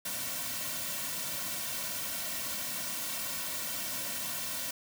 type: noise with comb filter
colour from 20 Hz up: white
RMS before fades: -36 dBFS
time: 0.05-4.71 s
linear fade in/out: 5 ms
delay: 2.4 ms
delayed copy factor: -0.85
effects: none